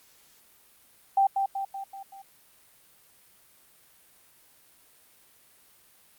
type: tone with echo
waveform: sine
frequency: 784 Hz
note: G5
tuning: in tune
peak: -18 dBFS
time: 1.17-1.27 s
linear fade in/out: 5 ms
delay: 190 ms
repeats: 5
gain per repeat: -5 dB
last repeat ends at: 2.22 s
effects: white hiss -59 dBFS RMS until 6.18 s + Opus 48 kbps